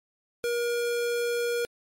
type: tone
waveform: square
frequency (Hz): 476.1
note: A#4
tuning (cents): +37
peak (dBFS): -26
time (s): 0.44-1.65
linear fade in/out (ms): 0
effects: MP3 64 kbps